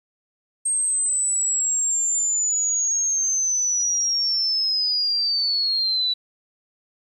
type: linear sweep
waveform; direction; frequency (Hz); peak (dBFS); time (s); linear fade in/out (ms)
sine; down; 8450 to 3931; -19; 0.65-6.14; 10
effects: 9-bit